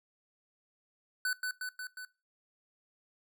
square tone with echo, 1500 Hz, F#6, 23 cents sharp, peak -30 dBFS, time 1.25-1.33 s, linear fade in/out 2 ms, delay 180 ms, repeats 4, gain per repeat -3 dB, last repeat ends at 2.05 s, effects noise-tail reverb RT60 0.3 s tail -22 dB re dry

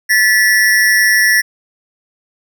square ring-modulated tone, 1849 Hz, A#6, 15 cents flat, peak -6 dBFS, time 0.09-1.42 s, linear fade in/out 20 ms, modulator 104 Hz, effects none

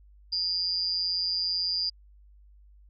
sine tone with amplitude modulation, 4800 Hz, D8, 37 cents sharp, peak -22 dBFS, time 0.32-1.9 s, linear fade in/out 10 ms, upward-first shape sine, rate 178 Hz, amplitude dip 85%, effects added 50 Hz sine -52 dBFS peak until 2.89 s

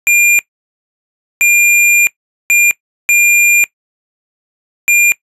square tone bursts at uneven times, 2400 Hz, D7, 37 cents sharp, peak -7 dBFS, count 5, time 0.07-0.39 / 1.41-2.07 / 2.5-2.71 / 3.09-3.64 / 4.88-5.12 s, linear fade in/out 0 ms, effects noise-tail reverb RT60 0.1 s tail -20 dB re dry + resampled to 32000 Hz

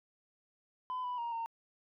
sine tone with pitch steps, 1010 / 989 / 939 / 917 Hz, B5 / B5 / A#5 / A#5, +39 / +2 / +12 / -29 cents, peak -33 dBFS, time 0.9-1.46 s, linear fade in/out 0 ms, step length 140 ms, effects tanh soft clip ceiling -33 dBFS

